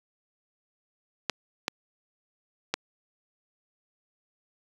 clicks, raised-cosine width 0.2 ms, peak -8 dBFS, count 3, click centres 1.297 / 1.681 / 2.74 s, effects high-pass 150 Hz 12 dB/octave + 8-bit

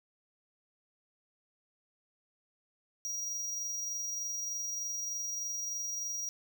square tone with amplitude modulation, 5740 Hz, F8, 47 cents sharp, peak -34 dBFS, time 3.05-6.29 s, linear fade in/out 0 ms, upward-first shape sine, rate 23.3 Hz, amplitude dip 25%, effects none

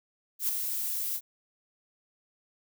violet noise with ADSR envelope, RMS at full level -26 dBFS, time 0.39-1.21 s, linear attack 99 ms, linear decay 6 ms, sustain -6 dB, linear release 55 ms, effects none

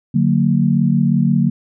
sine chord, D augmented, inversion none, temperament just, 146.83 / 183.54 / 229.4 Hz, D3 / F#3 / A#3, 0 / -14 / -28 cents, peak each -16 dBFS, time 0.14-1.5 s, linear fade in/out 10 ms, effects none

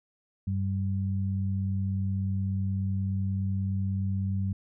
sine tone pair together, 96.7 / 193.26 Hz, G2 / G3, -23 / -24 cents, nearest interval octave, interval 1199 cents, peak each -27 / -32 dBFS, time 0.47-4.53 s, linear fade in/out 5 ms, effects none

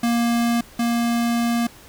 square tone pair in turn, 235.1 / 235.1 Hz, A#3 / A#3, +15 / +15 cents, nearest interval unison, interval 0 cents, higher neither, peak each -18 / -19 dBFS, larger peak first, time 0.03-0.61 / 0.79-1.67 s, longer second, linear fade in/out 5 ms, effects pink hiss -46 dBFS RMS until 1.88 s

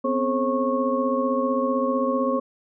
sine tone cluster, 250.8 / 266.4 / 430.7 / 537 / 1097 Hz, B3 / C4 / A4 / C5 / C#6, +27 / +31 / -37 / +45 / -18 cents, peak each -25 / -30 / -31 / -24 / -27 dBFS, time 0.04-2.4 s, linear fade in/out 10 ms, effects none

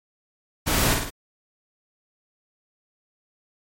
pink noise with echo, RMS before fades -22 dBFS, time 0.66-0.95 s, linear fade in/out 20 ms, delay 52 ms, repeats 3, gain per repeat -4 dB, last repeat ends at 1.106 s, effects MP3 64 kbps

